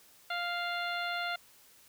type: harmonic tone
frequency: 698.5 Hz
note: F5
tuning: in tune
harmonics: 1 / 2 / 3 / 4 / 5 / 6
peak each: -37 / -36 / -40 / -43 / -43 / -45 dBFS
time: 0.3-1.36 s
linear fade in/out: 5 ms
effects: white hiss -60 dBFS RMS until 1.88 s